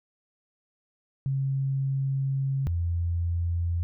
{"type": "tone pair in turn", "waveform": "sine", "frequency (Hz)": [135.7, 85.49], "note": ["C#3", "F2"], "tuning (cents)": [-36, -36], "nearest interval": "minor sixth", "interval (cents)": 800, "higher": "first", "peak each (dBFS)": -24, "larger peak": "neither", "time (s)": [[1.26, 2.67], [2.67, 3.83]], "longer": "first", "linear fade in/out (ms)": 0, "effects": []}